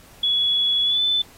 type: tone with pitch glide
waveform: sine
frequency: 3382 to 3513 Hz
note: G#7 to A7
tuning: +31 to -3 cents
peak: -17 dBFS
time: 0.23-1.22 s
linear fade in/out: 5 ms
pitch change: +66 cents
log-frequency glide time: 0.84-1.02 s
effects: pink hiss -49 dBFS RMS until 1.37 s + AAC 48 kbps